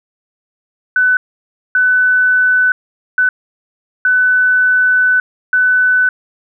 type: tone bursts at uneven times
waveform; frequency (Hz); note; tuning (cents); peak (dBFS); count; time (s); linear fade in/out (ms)
sine; 1500; F#6; +23; -8; 5; 0.96-1.17 / 1.75-2.72 / 3.18-3.29 / 4.05-5.2 / 5.53-6.09; 2
effects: none